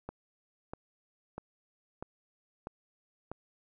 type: click train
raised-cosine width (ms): 1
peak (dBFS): -25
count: 6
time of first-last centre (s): 0.09-3.316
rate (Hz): 1.55
effects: none